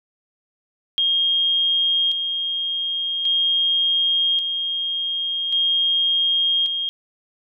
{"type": "tone with tremolo", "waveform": "sine", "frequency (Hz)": 3236, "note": "G#7", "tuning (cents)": -46, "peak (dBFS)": -16, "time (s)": [0.98, 6.89], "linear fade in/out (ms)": 0, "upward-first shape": "square", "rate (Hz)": 0.44, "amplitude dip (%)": 45, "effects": []}